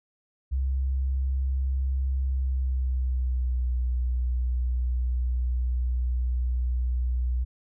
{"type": "tone with pitch glide", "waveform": "sine", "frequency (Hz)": [66.1, 61.67], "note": ["C2", "B1"], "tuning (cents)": [18, -2], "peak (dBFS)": -23, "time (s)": [0.51, 7.45], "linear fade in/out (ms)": 20, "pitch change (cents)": -120, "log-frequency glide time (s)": [2.19, 3.72], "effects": []}